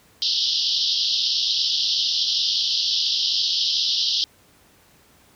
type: band-pass noise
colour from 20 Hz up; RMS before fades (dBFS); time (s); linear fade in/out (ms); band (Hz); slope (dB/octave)
white; -22; 0.22-4.24; 0; 3000 to 5400; 96
effects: pink hiss -55 dBFS RMS until 5.35 s + high-pass 60 Hz 12 dB/octave